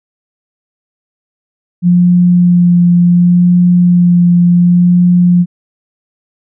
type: tone with vibrato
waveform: sine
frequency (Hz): 176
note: F3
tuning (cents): +14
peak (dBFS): -4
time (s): 1.82-5.46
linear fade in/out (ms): 50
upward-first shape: sine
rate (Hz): 0.69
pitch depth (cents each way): 13
effects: none